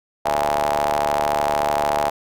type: ring-modulated tone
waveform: sawtooth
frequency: 73.42 Hz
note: D2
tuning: in tune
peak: -11 dBFS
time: 0.25-2.1 s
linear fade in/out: 10 ms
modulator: 749 Hz
effects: none